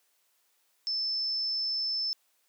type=tone; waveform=sine; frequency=5274 Hz; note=E8; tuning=in tune; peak=-28 dBFS; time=0.87-2.13 s; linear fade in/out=0 ms; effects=white hiss -71 dBFS RMS until 2.48 s + high-pass 400 Hz 12 dB/octave